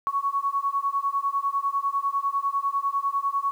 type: beating tone pair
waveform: sine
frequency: 1108.7 / 1118.7 Hz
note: C#6 / C#6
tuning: 0 / +15 cents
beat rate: 10 Hz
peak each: -26 dBFS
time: 0.07-3.51 s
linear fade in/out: 0 ms
effects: 9-bit